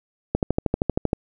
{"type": "click train", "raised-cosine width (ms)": 2, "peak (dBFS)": -6, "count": 11, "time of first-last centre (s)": [0.35, 1.131], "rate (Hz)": 12.8, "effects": []}